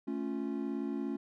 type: chord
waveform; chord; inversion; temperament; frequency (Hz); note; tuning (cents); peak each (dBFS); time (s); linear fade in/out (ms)
triangle; A augmented; none; equal; 220 / 277.2 / 349.2; A3 / C#4 / E#4; 0 / 0 / 0; -36 / -34 / -38; 0.07-1.17; 10
effects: none